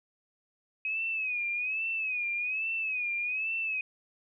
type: tone with vibrato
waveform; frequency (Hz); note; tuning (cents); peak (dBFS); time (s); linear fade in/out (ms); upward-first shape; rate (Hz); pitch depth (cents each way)
sine; 2530; D#7; +28; -29; 0.85-3.81; 2; sine; 1.2; 100
effects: none